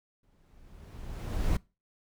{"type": "noise with exponential growth", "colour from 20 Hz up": "brown", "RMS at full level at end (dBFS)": -26, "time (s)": [0.23, 1.57], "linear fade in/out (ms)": 5, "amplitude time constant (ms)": 290, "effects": ["noise-tail reverb RT60 0.3 s tail -24 dB re dry"]}